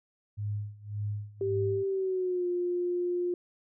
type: tone with tremolo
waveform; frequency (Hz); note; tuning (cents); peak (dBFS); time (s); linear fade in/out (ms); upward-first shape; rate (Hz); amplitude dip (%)
sine; 103.83; G#2; 0; -29; 0.37-1.84; 20; sine; 1.8; 90
type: tone with pitch glide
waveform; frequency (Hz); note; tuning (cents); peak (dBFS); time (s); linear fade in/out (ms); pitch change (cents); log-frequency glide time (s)
sine; 390.5 to 354; G4 to F4; -7 to +23; -27; 1.41-3.34; 2; -170; 1.86-2.47
effects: none